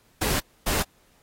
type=noise bursts at uneven times; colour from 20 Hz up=pink; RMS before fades=-25 dBFS; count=2; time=0.21-0.4 / 0.66-0.83 s; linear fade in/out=10 ms; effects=pink hiss -62 dBFS RMS until 1.22 s + AAC 48 kbps